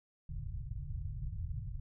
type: low-pass noise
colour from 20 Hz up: pink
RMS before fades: -40 dBFS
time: 0.29-1.8 s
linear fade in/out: 5 ms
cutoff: 150 Hz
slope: 96 dB/octave
effects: none